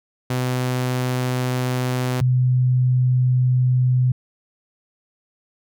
sawtooth / sine tone pair in turn, 126.5 / 126.5 Hz, B2 / B2, +42 / +42 cents, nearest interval unison, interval 0 cents, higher neither, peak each -16 / -14 dBFS, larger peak second, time 0.3-2.21 / 2.21-4.12 s, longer neither, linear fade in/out 5 ms, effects none

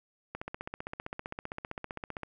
click train, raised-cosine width 0.5 ms, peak -22 dBFS, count 30, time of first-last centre 0.35-2.233 s, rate 15.4 Hz, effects none

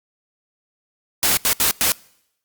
white noise bursts at uneven times, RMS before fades -17 dBFS, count 4, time 1.23-1.37 / 1.45-1.53 / 1.6-1.71 / 1.81-1.92 s, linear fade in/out 0 ms, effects noise-tail reverb RT60 0.8 s tail -25 dB re dry + Opus 48 kbps

